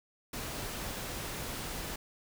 pink noise, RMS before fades -39 dBFS, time 0.33-1.96 s, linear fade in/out 5 ms, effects none

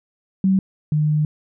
sine tone pair in turn, 191.1 / 151.68 Hz, G3 / D#3, -44 / -44 cents, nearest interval major third, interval 400 cents, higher first, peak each -13 / -15 dBFS, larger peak first, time 0.44-0.59 / 0.92-1.25 s, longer second, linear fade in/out 2 ms, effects none

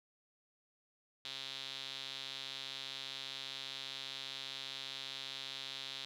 sawtooth tone with band-pass filter, 135 Hz, C#3, 45 cents flat, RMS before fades -45 dBFS, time 1.25-6.05 s, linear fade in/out 0 ms, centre 3700 Hz, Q 4.6, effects none

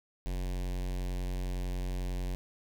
square tone with notch filter, 45.51 Hz, F#1, 28 cents flat, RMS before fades -34 dBFS, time 0.26-2.35 s, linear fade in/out 0 ms, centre 1300 Hz, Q 1.6, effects none

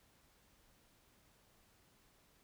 silence, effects pink hiss -70 dBFS RMS until 2.43 s

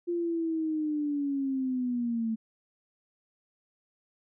sine linear sweep, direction down, 349.2 to 220.5 Hz, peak -27 dBFS, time 0.07-2.36 s, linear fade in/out 20 ms, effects none

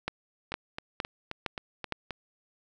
two click trains, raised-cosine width 0.3 ms, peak -14 / -19 dBFS, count 5 / 7, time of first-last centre 0.08-1.923 / 0.52-2.107 s, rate 2.17 / 3.78 Hz, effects none

